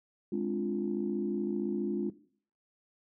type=chord; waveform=sine; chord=D half-diminished seventh; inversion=second; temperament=equal; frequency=207.7 / 261.6 / 293.7 / 349.2 Hz; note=Ab3 / C4 / D4 / F4; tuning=0 / 0 / 0 / 0 cents; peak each=-33 / -38 / -36 / -33 dBFS; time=0.32-2.1 s; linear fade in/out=5 ms; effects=noise-tail reverb RT60 0.5 s tail -17 dB re dry + tanh soft clip ceiling -20 dBFS